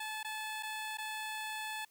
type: tone with dropouts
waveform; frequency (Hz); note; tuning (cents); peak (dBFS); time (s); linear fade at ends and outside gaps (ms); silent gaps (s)
15% pulse; 866; A5; -28; -32; 0-1.85; 5; 0.231-0.246 / 0.627-0.631 / 0.973-0.983
effects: white hiss -69 dBFS RMS until 1.9 s